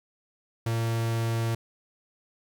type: tone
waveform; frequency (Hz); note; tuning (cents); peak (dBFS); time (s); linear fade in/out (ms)
45% pulse; 114.6; A#2; -29; -25; 0.66-1.55; 5
effects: 10-bit